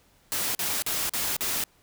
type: noise bursts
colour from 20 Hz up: white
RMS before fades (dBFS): -28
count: 5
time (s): 0.32-1.638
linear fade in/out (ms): 0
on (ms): 230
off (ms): 42
effects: pink hiss -62 dBFS RMS until 1.82 s